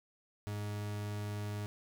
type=tone; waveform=40% pulse; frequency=103.83 Hz; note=G#2; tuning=in tune; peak=-36 dBFS; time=0.47-1.66 s; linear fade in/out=0 ms; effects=13-bit